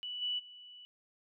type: tone with level steps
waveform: sine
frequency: 2960 Hz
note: F#7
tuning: in tune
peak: -38 / -32 / -50 dBFS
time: 0.03-0.85 s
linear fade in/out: 0 ms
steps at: 0.21 / 0.38 s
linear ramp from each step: 20 ms
effects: none